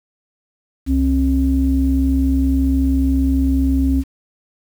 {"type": "tone pair together", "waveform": "sine", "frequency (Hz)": [66.4, 268.1], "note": ["C2", "C4"], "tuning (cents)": [26, 42], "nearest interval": "2 octaves", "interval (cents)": 2416, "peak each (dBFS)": -15, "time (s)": [0.86, 4.04], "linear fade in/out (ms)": 50, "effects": ["tanh soft clip ceiling -5 dBFS", "7-bit"]}